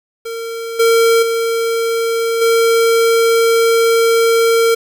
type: tone with level steps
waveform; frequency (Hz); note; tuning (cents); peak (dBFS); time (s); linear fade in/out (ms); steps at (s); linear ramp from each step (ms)
square; 458.2; A#4; -30; -22 / -9 / -15 / -10; 0.25-4.75; 10; 0.79 / 1.22 / 2.41; 10
effects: 7-bit